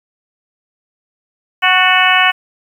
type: harmonic tone with a mistuned harmonic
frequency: 370 Hz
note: F#4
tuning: in tune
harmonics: 2 / 3 / 4 / 5 / 6 / 7 / 8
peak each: -16 / -16 / -16 / -16 / -16 / -16 / -16 dBFS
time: 1.62-2.32 s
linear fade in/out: 20 ms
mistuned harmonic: 5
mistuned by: -37 cents
effects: 7-bit